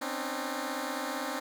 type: tone cluster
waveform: 10% pulse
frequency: 258 / 273.6 / 302.7 Hz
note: C4 / C#4 / D#4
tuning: -24 / -23 / -48 cents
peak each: -29 dBFS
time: 0.01-1.4 s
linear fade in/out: 10 ms
effects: none